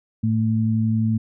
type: tone pair together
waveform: sine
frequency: 111 / 222 Hz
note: A2 / A3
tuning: +16 / +16 cents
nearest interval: octave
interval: 1200 cents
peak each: -20 dBFS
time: 0.23-1.18 s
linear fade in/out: 10 ms
effects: none